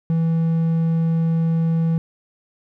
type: tone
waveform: triangle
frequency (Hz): 164.1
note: E3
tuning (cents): -8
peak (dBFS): -14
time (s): 0.1-1.98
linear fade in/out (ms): 0
effects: none